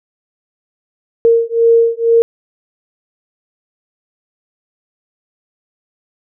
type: beating tone pair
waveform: sine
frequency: 460.6 / 462.7 Hz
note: A#4 / A#4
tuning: -21 / -13 cents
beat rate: 2.1 Hz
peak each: -11 dBFS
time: 1.25-2.22 s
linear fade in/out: 0 ms
effects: none